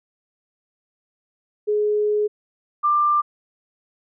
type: tone pair in turn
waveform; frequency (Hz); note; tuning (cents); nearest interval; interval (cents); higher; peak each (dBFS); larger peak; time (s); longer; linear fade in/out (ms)
sine; 419.9 / 1187.7; G#4 / D6; +19 / +19; octave + tritone; 1800; second; -17 / -15; second; 1.67-2.28 / 2.83-3.22; first; 20
effects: none